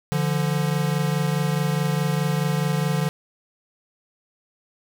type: tone pair together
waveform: square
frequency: 146.83 / 171.59 Hz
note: D3 / F3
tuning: 0 / -30 cents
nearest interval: minor third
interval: 270 cents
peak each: -23 / -25 dBFS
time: 0.12-3.09 s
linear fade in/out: 0 ms
effects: none